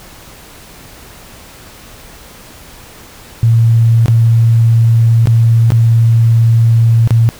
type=tone with dropouts; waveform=sine; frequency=114.7 Hz; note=A#2; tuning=28 cents flat; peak=-5 dBFS; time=3.43-7.29 s; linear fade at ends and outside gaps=0 ms; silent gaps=4.059-4.082 / 5.257-5.272 / 5.704-5.72 / 7.075-7.107 s; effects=pink hiss -36 dBFS RMS until 7.39 s